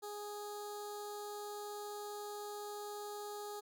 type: tone with notch filter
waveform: 15% pulse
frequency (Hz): 414.2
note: G#4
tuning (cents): -5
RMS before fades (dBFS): -45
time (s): 0.02-3.61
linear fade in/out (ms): 20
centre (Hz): 2100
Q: 0.62
effects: none